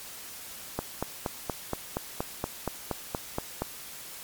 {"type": "click train", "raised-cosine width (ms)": 1, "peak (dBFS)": -14, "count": 13, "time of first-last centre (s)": [0.79, 3.62], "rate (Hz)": 4.24, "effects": ["white hiss -43 dBFS RMS until 4.23 s", "MP3 96 kbps"]}